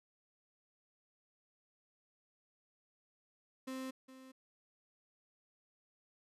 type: tone with echo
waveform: 35% pulse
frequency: 261.6 Hz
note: C4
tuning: in tune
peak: -39 dBFS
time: 3.67-3.91 s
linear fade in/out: 10 ms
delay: 410 ms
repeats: 1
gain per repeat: -13 dB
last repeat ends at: 4.32 s
effects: resampled to 32000 Hz